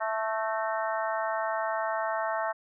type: harmonic tone with a mistuned harmonic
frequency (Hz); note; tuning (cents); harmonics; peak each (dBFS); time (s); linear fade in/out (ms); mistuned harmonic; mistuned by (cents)
220; A3; 0; 3 / 4 / 5 / 6 / 7 / 8; -31 / -33 / -35 / -37 / -38 / -39; 0-2.53; 20; 8; +68
effects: none